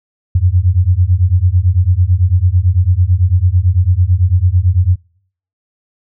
sine beating tone pair, 86 / 95 Hz, F2 / F#2, -26 / +46 cents, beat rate 9 Hz, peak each -11 dBFS, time 0.35-4.96 s, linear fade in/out 5 ms, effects noise-tail reverb RT60 0.6 s tail -26 dB re dry

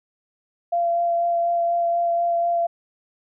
sine tone with vibrato, 686 Hz, F5, 31 cents flat, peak -18 dBFS, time 0.72-2.67 s, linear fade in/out 10 ms, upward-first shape sine, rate 4.1 Hz, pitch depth 11 cents each way, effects none

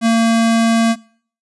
square tone, 228 Hz, A#3, 38 cents flat, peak -11 dBFS, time 0.01-0.96 s, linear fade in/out 50 ms, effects noise-tail reverb RT60 0.5 s tail -22 dB re dry + resampled to 24000 Hz

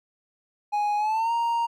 triangle tone with pitch glide, 830.6 to 932.3 Hz, G#5 to A#5, 0 to 0 cents, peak -20 dBFS, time 0.72-1.67 s, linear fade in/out 20 ms, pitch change +200 cents, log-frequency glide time 0.97-1.32 s, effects none

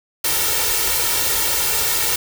white noise with comb filter, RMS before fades -19 dBFS, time 0.24-2.16 s, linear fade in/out 5 ms, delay 2.2 ms, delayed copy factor +0.8, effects none

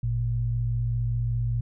sine tone pair together, 51.42 / 116.54 Hz, G#1 / A#2, -17 / 0 cents, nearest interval octave + major second, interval 1417 cents, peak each -30 / -24 dBFS, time 0.03-1.61 s, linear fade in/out 5 ms, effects none

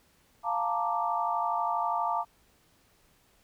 sine chord, Bb major seventh, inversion second, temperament equal, 698.5 / 880 / 932.3 / 1174.7 Hz, F5 / A5 / Bb5 / D6, 0 / 0 / 0 / 0 cents, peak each -32 dBFS, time 0.43-2.25 s, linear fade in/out 50 ms, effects pink hiss -65 dBFS RMS until 3.43 s

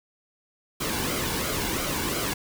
pink noise with flanger, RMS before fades -28 dBFS, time 0.8-2.34 s, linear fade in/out 10 ms, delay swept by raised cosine 1.1 to 1.63 ms, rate 2.9 Hz, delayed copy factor -0.55, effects none

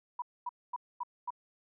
sine tone bursts, 976 Hz, B5, 21 cents flat, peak -33 dBFS, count 5, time 0.19-1.305 s, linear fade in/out 5 ms, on 31 ms, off 240 ms, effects none

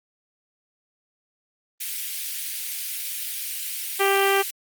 white high-pass noise, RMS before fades -30 dBFS, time 1.8-4.51 s, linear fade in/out 10 ms, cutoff 2100 Hz, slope 24 dB/octave
harmonic tone, 393.2 Hz, G4, 5 cents sharp, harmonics 1 / 2 / 3 / 4 / 5 / 6 / 7 / 8, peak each -21 / -24 / -26 / -27 / -28 / -29 / -29 / -30 dBFS, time 3.99-4.43 s, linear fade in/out 20 ms
effects Opus 32 kbps

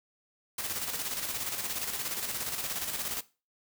white noise with tremolo, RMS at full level -33 dBFS, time 0.58-3.21 s, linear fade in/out 5 ms, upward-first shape square, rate 17 Hz, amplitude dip 45%, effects noise-tail reverb RT60 0.3 s tail -18 dB re dry

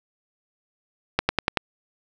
accelerating click train, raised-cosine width 0.3 ms, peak -3 dBFS, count 5, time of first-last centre 1.19-1.572 s, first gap 100 ms, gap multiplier 0.97, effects none

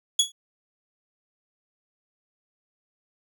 25% pulse tone with exponential decay, 3367 Hz, G#7, 23 cents sharp, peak -10 dBFS, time 0.19-0.32 s, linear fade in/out 5 ms, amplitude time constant 28 ms, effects none

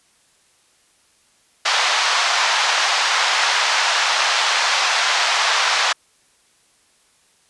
pink band-pass noise, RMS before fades -18 dBFS, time 1.65-5.93 s, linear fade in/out 10 ms, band 790 to 5900 Hz, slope 24 dB/octave, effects white hiss -58 dBFS RMS until 7.49 s + resampled to 24000 Hz

